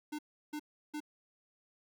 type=tone bursts; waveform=square; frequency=300 Hz; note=D4; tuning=37 cents sharp; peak=-38 dBFS; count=3; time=0.12-1.004 s; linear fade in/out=10 ms; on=68 ms; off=340 ms; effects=none